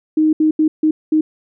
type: tone bursts at uneven times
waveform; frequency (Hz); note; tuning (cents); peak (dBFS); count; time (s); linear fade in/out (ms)
sine; 311.1; D#4; 0; -10; 5; 0.17-0.33 / 0.4-0.51 / 0.59-0.68 / 0.83-0.91 / 1.12-1.21; 5
effects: none